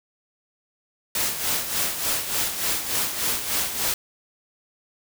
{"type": "noise with tremolo", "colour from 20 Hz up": "white", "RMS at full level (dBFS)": -23, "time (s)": [1.15, 3.94], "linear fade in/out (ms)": 2, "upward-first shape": "sine", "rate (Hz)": 3.4, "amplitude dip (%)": 60, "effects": []}